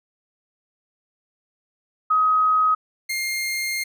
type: tone pair in turn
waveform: sine / sawtooth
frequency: 1263 / 2119 Hz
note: D#6 / C7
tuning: +26 / +21 cents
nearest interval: major sixth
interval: 895 cents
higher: second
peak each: -15 / -20 dBFS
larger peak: first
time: 2.1-2.75 / 3.09-3.84 s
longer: second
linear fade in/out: 10 ms
effects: none